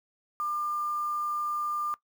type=tone with quantisation; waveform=sine; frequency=1198 Hz; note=D6; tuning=34 cents sharp; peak=-28 dBFS; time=0.4-1.94 s; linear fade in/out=0 ms; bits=8; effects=noise-tail reverb RT60 0.1 s tail -19 dB re dry